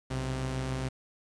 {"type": "tone pair together", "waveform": "sawtooth", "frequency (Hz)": [61.74, 130.71], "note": ["B1", "C3"], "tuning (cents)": [0, -1], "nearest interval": "octave + minor second", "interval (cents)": 1299, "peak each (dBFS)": [-33, -28], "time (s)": [0.1, 0.89], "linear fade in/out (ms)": 10, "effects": ["resampled to 22050 Hz", "9-bit"]}